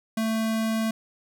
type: tone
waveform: square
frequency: 222.3 Hz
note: A3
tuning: 18 cents sharp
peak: -24 dBFS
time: 0.17-0.91 s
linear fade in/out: 5 ms
effects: none